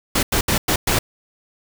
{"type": "noise bursts at uneven times", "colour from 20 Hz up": "pink", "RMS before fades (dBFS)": -18, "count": 5, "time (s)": [[0.15, 0.23], [0.32, 0.41], [0.48, 0.58], [0.68, 0.76], [0.87, 0.99]], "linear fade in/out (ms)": 5, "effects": []}